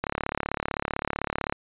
click train, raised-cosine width 0.5 ms, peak -11 dBFS, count 54, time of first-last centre 0.04-1.525 s, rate 35.7 Hz, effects resampled to 8000 Hz

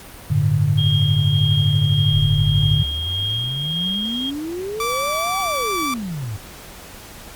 sine chord, G suspended second, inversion none, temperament equal with one note detuned, 97.66 / 110 / 146.83 Hz, G2 / A2 / D3, -6 / 0 / 0 cents, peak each -21 / -19 / -17 dBFS, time 0.3-2.83 s, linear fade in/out 10 ms
sine tone with tremolo, 3242 Hz, G#7, 42 cents flat, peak -20 dBFS, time 0.77-4.31 s, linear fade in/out 20 ms, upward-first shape sine, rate 1.7 Hz, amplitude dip 35%
sine exponential two-way sweep, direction up then down, 34.65 to 790 to 96.7 Hz, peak -24 dBFS, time 2.12-6.37 s, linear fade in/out 10 ms, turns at 5.4 s
sawtooth tone with vibrato, 1160 Hz, D6, 22 cents flat, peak -17 dBFS, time 4.8-5.94 s, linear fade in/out 2 ms, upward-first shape sine, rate 4.7 Hz, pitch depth 13 cents each way
effects pink hiss -39 dBFS RMS until 7.35 s + Opus 48 kbps

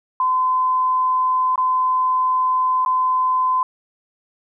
sine tone with dropouts, 1023 Hz, C6, 39 cents flat, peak -15 dBFS, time 0.2-3.63 s, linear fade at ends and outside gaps 2 ms, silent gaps 1.558-1.578 / 2.85-2.86 s, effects none

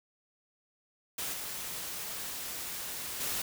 white noise with level steps, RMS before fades -36 / -39 / -34 dBFS, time 1.18-3.42 s, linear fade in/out 5 ms, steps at 1.33 / 3.2 s, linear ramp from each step 10 ms, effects none

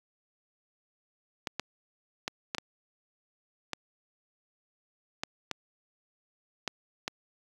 clicks, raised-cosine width 0.2 ms, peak -14 dBFS, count 10, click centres 1.472 / 1.596 / 2.279 / 2.548 / 2.583 / 3.733 / 5.235 / 5.513 / 6.677 / 7.079 s, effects high-pass 100 Hz 12 dB/octave + 8-bit

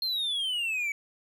triangle exponential sweep, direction down, 4254 to 2260 Hz, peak -26 dBFS, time 0.02-0.92 s, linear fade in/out 2 ms, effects none

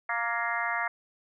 harmonic tone with a mistuned harmonic, 233.1 Hz, A#3, in tune, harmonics 3 / 4 / 5 / 6 / 7 / 8 / 9, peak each -35 / -35 / -35 / -35 / -35 / -35 / -35 dBFS, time 0.09-0.88 s, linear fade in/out 5 ms, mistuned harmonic 7, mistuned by +45 cents, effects none

